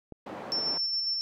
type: click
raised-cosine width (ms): 2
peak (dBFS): -28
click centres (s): 0.123
type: band-pass noise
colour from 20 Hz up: white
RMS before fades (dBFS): -40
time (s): 0.26-0.78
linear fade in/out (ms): 5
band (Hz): 190 to 810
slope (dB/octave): 12
type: tone with tremolo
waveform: sine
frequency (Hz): 5390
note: E8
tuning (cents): +38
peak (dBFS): -26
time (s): 0.52-1.21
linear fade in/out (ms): 0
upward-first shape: square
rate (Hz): 7.3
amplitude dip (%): 25
effects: none